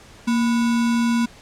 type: tone with sample-and-hold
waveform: sine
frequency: 233.1 Hz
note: A#3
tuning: in tune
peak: -16 dBFS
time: 0.27-1.26 s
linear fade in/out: 10 ms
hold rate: 1225 Hz
effects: pink hiss -46 dBFS RMS until 1.41 s + low-pass 8000 Hz 12 dB/octave